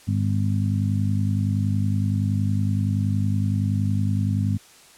harmonic tone, 50.7 Hz, G#1, 41 cents flat, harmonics 2 / 3 / 4 / 5, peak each -21 / -30 / -26 / -30 dBFS, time 0.07-4.58 s, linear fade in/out 20 ms, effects white hiss -50 dBFS RMS until 4.97 s + low-pass 10000 Hz 12 dB/octave

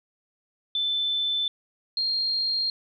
sine tone pair in turn, 3525 / 4215 Hz, A7 / C8, +2 / +12 cents, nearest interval minor third, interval 310 cents, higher second, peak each -23 dBFS, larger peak neither, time 0.75-1.48 / 1.97-2.7 s, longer neither, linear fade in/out 2 ms, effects none

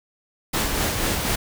pink noise with tremolo, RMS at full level -22 dBFS, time 0.53-1.36 s, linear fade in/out 10 ms, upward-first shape sine, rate 4.1 Hz, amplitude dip 35%, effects none

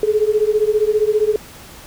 sine beating tone pair, 418.8 / 433.8 Hz, G#4 / A4, +15 / -25 cents, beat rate 15 Hz, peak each -16 dBFS, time 0.03-1.36 s, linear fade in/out 2 ms, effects pink hiss -39 dBFS RMS until 1.86 s

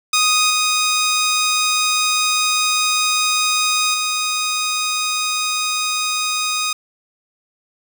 10% pulse tone with level steps, 1245 Hz, D#6, 1 cent sharp, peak -5 / -7 / -10 dBFS, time 0.13-6.73 s, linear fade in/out 5 ms, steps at 0.5 / 3.94 s, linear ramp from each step 2 ms, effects none

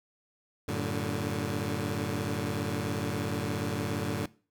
15% pulse tone cluster, 94.9 / 111.9 / 145.7 Hz, F#2 / A2 / D3, +44 / +30 / -13 cents, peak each -28 dBFS, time 0.68-4.26 s, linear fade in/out 5 ms, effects noise-tail reverb RT60 0.4 s tail -21 dB re dry

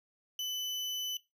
35% pulse tone, 3000 Hz, F#7, 23 cents sharp, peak -32 dBFS, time 0.39-1.17 s, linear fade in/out 2 ms, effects noise-tail reverb RT60 0.2 s tail -17 dB re dry

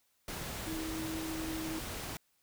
sine tone in noise, 320 Hz, D#4, 49 cents sharp, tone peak -37 dBFS, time 0.67-1.79 s, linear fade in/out 2 ms, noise pink, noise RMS -41 dBFS, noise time 0.28-2.17 s, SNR +1 dB, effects white hiss -74 dBFS RMS until 2.42 s

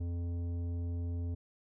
sine tone with tanh clipping, 86.2 Hz, F2, 22 cents flat, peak -35 dBFS, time 0-1.35 s, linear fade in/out 10 ms, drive 11 dB, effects none

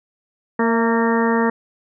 harmonic tone with a mistuned harmonic, 229.9 Hz, A#3, 24 cents flat, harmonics 1 / 2 / 3 / 4 / 5 / 6 / 7 / 8, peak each -18 / -20 / -29 / -23 / -27 / -30 / -31 / -26 dBFS, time 0.59-1.5 s, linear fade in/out 5 ms, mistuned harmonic 3, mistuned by -47 cents, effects none

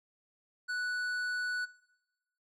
sine tone with hard clipping, 1480 Hz, F#6, in tune, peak -34 dBFS, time 0.68-1.66 s, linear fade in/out 20 ms, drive 9 dB, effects noise-tail reverb RT60 1.0 s tail -20 dB re dry

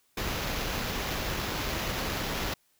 pink noise with sample-and-hold, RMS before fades -32 dBFS, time 0.17-2.54 s, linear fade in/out 5 ms, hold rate 8820 Hz, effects white hiss -69 dBFS RMS until 2.79 s

